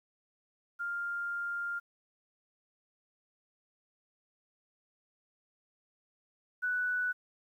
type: tone pair in turn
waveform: sine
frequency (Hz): 1400 / 1483.2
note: F6 / F#6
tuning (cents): +4 / +4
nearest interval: minor second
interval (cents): 100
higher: second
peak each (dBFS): -33 / -29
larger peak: second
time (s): 0.79-1.8 / 6.62-7.13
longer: first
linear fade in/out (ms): 20
effects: 11-bit